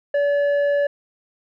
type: tone with low-pass filter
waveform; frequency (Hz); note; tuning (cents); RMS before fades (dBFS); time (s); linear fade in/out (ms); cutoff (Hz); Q
square; 573; D5; -43; -19; 0.14-0.87; 5; 1200; 8.7
effects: none